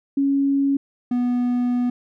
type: tone pair in turn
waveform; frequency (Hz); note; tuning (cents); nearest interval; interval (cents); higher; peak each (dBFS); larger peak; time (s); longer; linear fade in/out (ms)
sine / triangle; 277.2 / 245.3; C#4 / B3; 0 / -12; major second; 212; first; -16; neither; 0.17-0.77 / 1.11-1.9; second; 5
effects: none